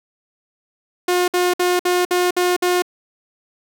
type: tone bursts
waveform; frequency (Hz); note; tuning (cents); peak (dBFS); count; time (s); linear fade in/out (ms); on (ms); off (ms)
sawtooth; 358.2; F4; +44; -11; 7; 1.08-2.822; 5; 200; 57
effects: none